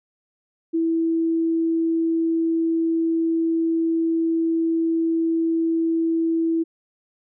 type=tone; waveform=sine; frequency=328.5 Hz; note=E4; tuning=6 cents flat; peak=-18 dBFS; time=0.73-6.64 s; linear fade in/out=20 ms; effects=none